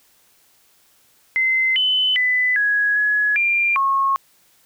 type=tone with pitch steps; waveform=sine; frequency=2062 / 3024 / 2000 / 1667 / 1687 / 2387 / 1090 Hz; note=C7 / F#7 / B6 / G#6 / G#6 / D7 / C#6; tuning=-26 / +37 / +21 / +6 / +27 / +28 / -29 cents; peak=-15 dBFS; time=1.36-4.16 s; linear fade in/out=0 ms; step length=400 ms; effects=white hiss -57 dBFS RMS until 4.65 s